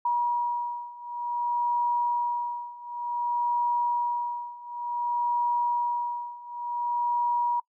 sine beating tone pair, 959 / 959.55 Hz, A#5 / A#5, +49 / +50 cents, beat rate 0.55 Hz, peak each -29 / -27 dBFS, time 0.05-7.6 s, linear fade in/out 5 ms, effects noise-tail reverb RT60 0.1 s tail -25 dB re dry

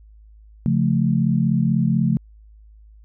sine chord, Db augmented, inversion none, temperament equal with one note detuned, 138.59 / 174.61 / 218.9 Hz, Db3 / F3 / A3, 0 / 0 / -9 cents, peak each -20 dBFS, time 0.66-2.17 s, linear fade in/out 0 ms, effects added 53 Hz sine -44 dBFS peak until 3.04 s

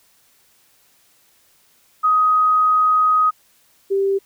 sine tone pair in turn, 1255 / 392.2 Hz, D#6 / G4, +15 / +1 cents, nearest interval octave + minor sixth, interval 2014 cents, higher first, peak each -12 / -15 dBFS, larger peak first, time 2.03-3.31 / 3.9-4.19 s, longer first, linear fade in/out 20 ms, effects white hiss -57 dBFS RMS until 4.25 s

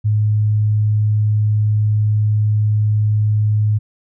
sine tone, 106.2 Hz, G#2, 39 cents sharp, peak -12 dBFS, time 0.04-3.79 s, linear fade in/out 20 ms, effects none

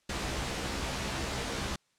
pink noise with comb filter, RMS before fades -34 dBFS, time 0.09-1.76 s, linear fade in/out 5 ms, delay 15 ms, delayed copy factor +0.75, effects white hiss -72 dBFS RMS until 1.98 s + low-pass 7000 Hz 12 dB/octave

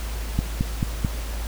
click train, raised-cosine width 5 ms, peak -8 dBFS, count 4, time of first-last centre 0.39-1.048 s, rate 4.56 Hz, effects added 54 Hz sine -27 dBFS peak until 1.47 s + pink hiss -37 dBFS RMS until 1.47 s

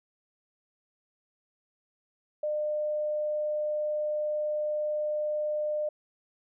sine tone, 603 Hz, D5, 46 cents sharp, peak -27 dBFS, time 2.43-5.89 s, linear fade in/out 5 ms, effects none

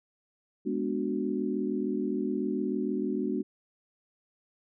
sine chord, G# half-diminished seventh, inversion none, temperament equal, 207.7 / 246.9 / 293.7 / 370 Hz, G#3 / B3 / D4 / F#4, 0 / 0 / 0 / 0 cents, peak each -33 dBFS, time 0.65-3.43 s, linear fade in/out 20 ms, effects none

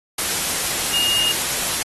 sine tone in noise, 2845 Hz, F7, 31 cents sharp, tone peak -19 dBFS, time 0.93-1.32 s, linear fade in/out 5 ms, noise white, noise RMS -22 dBFS, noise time 0.18-1.83 s, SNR 0 dB, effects AAC 32 kbps

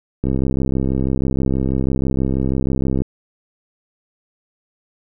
click train, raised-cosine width 3 ms, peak -7 dBFS, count 185, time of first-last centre 0.24-3.019 s, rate 66.2 Hz, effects none

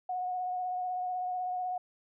sine tone with vibrato, 730 Hz, F#5, 24 cents flat, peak -31 dBFS, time 0.09-1.78 s, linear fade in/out 5 ms, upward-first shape sine, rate 16 Hz, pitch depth 20 cents each way, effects none

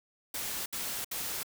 white noise bursts, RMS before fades -36 dBFS, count 3, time 0.34-1.432 s, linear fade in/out 5 ms, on 320 ms, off 66 ms, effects none

